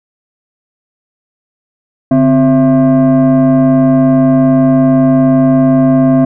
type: tone with frequency modulation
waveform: sine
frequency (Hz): 260.7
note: C4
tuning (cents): -6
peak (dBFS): -3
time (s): 2.11-6.25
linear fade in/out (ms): 5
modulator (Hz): 404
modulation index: 0.81
effects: tanh soft clip ceiling -3 dBFS